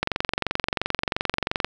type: click train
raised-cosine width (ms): 0.3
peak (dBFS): -6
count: 38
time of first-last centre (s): 0.03-1.646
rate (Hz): 22.9
effects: none